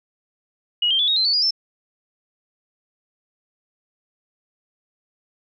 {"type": "tone with pitch steps", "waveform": "sine", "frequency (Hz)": [2900, 3162, 3449, 3761, 4101, 4472, 4877, 5319], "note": ["F#7", "G7", "A7", "A#7", "C8", "C#8", "D#8", "E8"], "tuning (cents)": [-35, 14, -35, 15, -36, 14, -35, 15], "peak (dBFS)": -16, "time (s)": [0.82, 1.508], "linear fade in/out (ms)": 5, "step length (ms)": 86, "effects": []}